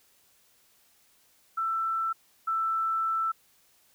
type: tone pair in turn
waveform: sine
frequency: 1332 / 1326.8 Hz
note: E6 / E6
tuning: +18 / +11 cents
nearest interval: unison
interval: 7 cents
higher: first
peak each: -26 / -25 dBFS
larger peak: second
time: 1.57-2.13 / 2.47-3.32 s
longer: second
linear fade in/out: 10 ms
effects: white hiss -64 dBFS RMS until 3.94 s